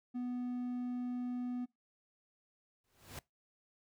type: tone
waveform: triangle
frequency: 246.9 Hz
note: B3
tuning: in tune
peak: -34 dBFS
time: 0.14-1.66 s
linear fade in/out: 20 ms
type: noise with exponential growth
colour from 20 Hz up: pink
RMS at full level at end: -44 dBFS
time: 2.84-3.19 s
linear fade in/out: 2 ms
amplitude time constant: 76 ms
effects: noise-tail reverb RT60 0.2 s tail -23 dB re dry